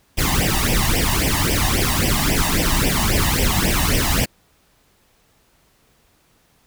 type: noise with flanger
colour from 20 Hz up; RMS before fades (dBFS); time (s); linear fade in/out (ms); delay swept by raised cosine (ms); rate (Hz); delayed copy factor
pink; -18; 0.17-4.26; 20; 0.36 to 1.09; 3.7; +0.85
effects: pink hiss -59 dBFS RMS until 6.66 s